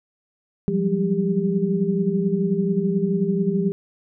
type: tone cluster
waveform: sine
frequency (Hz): 172.4 / 188.1 / 199.5 / 398.1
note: F3 / F#3 / G3 / G4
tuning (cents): -22 / +29 / +31 / +27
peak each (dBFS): -24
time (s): 0.68-3.72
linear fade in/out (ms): 0
effects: none